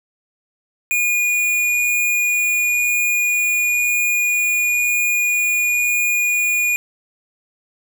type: tone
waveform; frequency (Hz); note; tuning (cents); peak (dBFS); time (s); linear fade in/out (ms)
square; 2443; D#7; -32; -16; 0.91-6.76; 0
effects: none